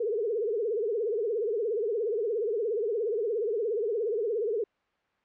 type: tone with vibrato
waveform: sine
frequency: 440 Hz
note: A4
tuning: in tune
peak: -26 dBFS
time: 0-4.64 s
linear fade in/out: 5 ms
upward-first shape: triangle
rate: 17 Hz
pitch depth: 200 cents each way
effects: white hiss -71 dBFS RMS until 5.24 s + low-pass 2000 Hz 12 dB/octave